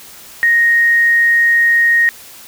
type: tone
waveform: sine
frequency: 1867 Hz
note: A#6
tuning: 2 cents sharp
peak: -8 dBFS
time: 0.43-2.09 s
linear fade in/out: 0 ms
effects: white hiss -37 dBFS RMS until 2.47 s